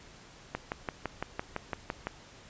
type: click train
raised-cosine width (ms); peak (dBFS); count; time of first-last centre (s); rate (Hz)
0.5; -17; 10; 0.55-2.07; 5.92
effects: pink hiss -53 dBFS RMS until 2.49 s + resampled to 16000 Hz